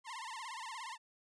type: tone with vibrato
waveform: sawtooth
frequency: 975 Hz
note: B5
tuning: 23 cents flat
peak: -39 dBFS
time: 0.04-0.98 s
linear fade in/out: 50 ms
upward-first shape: sine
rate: 17 Hz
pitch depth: 180 cents each way
effects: resampled to 22050 Hz